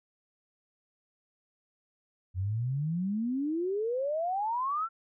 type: exponential sweep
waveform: sine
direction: up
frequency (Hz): 88.2 to 1375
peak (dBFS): -28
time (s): 2.34-4.89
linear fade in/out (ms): 50
effects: none